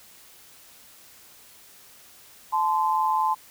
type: tone pair together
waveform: sine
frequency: 869 / 1033.4 Hz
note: A5 / C6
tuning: -22 / -22 cents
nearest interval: minor third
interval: 300 cents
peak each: -23 dBFS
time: 2.52-3.35 s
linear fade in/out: 20 ms
effects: white hiss -51 dBFS RMS until 3.5 s